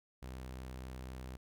sawtooth tone, 64 Hz, C2, 38 cents flat, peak -40 dBFS, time 0.22-1.37 s, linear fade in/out 10 ms, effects none

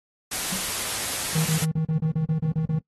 white noise, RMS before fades -28 dBFS, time 0.31-1.65 s, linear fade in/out 10 ms
triangle tone with exponential decay, 187.8 Hz, F#3, 26 cents sharp, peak -25 dBFS, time 0.52-0.71 s, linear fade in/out 5 ms, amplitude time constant 40 ms
triangle tone bursts, 158.4 Hz, D#3, 31 cents sharp, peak -19 dBFS, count 11, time 1.35-2.789 s, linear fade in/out 5 ms, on 99 ms, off 35 ms
effects noise-tail reverb RT60 0.1 s tail -23 dB re dry + AAC 32 kbps

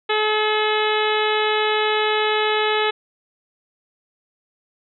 harmonic tone, 428.2 Hz, A4, 47 cents flat, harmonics 1 / 2 / 3 / 4 / 5 / 6 / 7 / 8 / 9, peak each -21 / -24 / -26 / -27 / -28 / -29 / -29 / -30 / -31 dBFS, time 0.09-2.91 s, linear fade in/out 10 ms, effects none

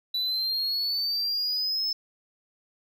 triangle exponential sweep, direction up, 3951 to 5260 Hz, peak -24 dBFS, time 0.14-1.93 s, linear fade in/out 5 ms, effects none

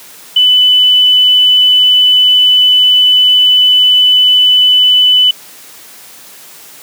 sine tone, 2997 Hz, F#7, 22 cents sharp, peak -4 dBFS, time 0.36-5.31 s, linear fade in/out 5 ms, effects white hiss -35 dBFS RMS until 6.82 s + high-pass 150 Hz 12 dB/octave

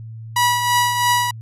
sawtooth tone with tremolo, 972 Hz, B5, 28 cents flat, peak -9 dBFS, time 0.36-1.31 s, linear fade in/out 5 ms, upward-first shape triangle, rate 3 Hz, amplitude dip 55%, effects added 112 Hz sine -31 dBFS peak until 1.41 s + resampled to 32000 Hz

